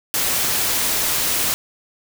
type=noise; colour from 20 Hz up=white; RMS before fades=-20 dBFS; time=0.14-1.54 s; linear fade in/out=0 ms; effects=none